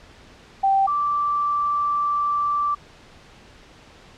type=tone pair in turn; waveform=sine; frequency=780 / 1168.7 Hz; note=G5 / D6; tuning=-9 / -9 cents; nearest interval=perfect fifth; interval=700 cents; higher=second; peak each=-15 / -19 dBFS; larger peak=first; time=0.63-0.87 / 0.87-2.75 s; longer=second; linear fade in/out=10 ms; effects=pink hiss -48 dBFS RMS until 4.17 s + low-pass 5000 Hz 12 dB/octave